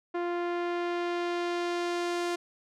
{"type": "tone with low-pass filter sweep", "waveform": "sawtooth", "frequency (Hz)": 348.4, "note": "F4", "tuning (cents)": -4, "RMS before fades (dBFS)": -31, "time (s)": [0.14, 2.36], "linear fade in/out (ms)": 10, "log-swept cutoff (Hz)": [1700, 8400], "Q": 0.73, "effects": []}